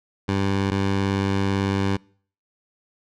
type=tone pair in turn; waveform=15% pulse; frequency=98 / 98 Hz; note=G2 / G2; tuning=0 / 0 cents; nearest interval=unison; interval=0 cents; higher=neither; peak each=-14 / -14 dBFS; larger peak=neither; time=0.28-0.71 / 0.71-1.97 s; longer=second; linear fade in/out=10 ms; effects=noise-tail reverb RT60 0.5 s tail -25 dB re dry + low-pass 5000 Hz 12 dB/octave